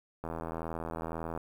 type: click train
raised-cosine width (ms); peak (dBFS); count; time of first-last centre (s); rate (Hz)
1; -23; 94; 0.24-1.376; 81.9
effects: 9-bit